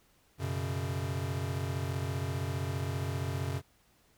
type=chord; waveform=square; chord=F# suspended fourth; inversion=none; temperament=equal; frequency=92.5 / 123.47 / 138.59 Hz; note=F#2 / B2 / C#3; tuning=0 / 0 / 0 cents; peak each=-36 / -39 / -37 dBFS; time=0.38-3.62 s; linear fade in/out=50 ms; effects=pink hiss -67 dBFS RMS until 4.17 s